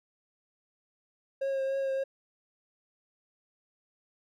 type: tone with vibrato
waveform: triangle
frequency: 540 Hz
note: C#5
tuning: 45 cents flat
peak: -26 dBFS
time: 1.41-2.04 s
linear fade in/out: 10 ms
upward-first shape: triangle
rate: 3.4 Hz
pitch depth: 22 cents each way
effects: none